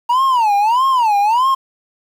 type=tone with vibrato; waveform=triangle; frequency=930 Hz; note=A#5; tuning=4 cents flat; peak=-9 dBFS; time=0.09-1.55 s; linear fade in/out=10 ms; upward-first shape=sine; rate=1.6 Hz; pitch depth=250 cents each way; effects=7-bit